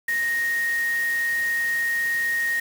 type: tone in noise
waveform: sine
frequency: 1864.7 Hz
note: A#6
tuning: in tune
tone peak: -21 dBFS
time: 0.08-2.6 s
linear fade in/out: 5 ms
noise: white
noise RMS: -37 dBFS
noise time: 0.08-2.6 s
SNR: +13 dB
effects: none